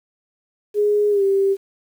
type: tone with pitch glide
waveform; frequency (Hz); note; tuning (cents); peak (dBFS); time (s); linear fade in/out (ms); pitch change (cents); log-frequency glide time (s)
sine; 415.3 to 392; G#4 to G4; 0 to 0; -14; 0.74-1.57; 50; -100; 1.1-1.23
effects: 8-bit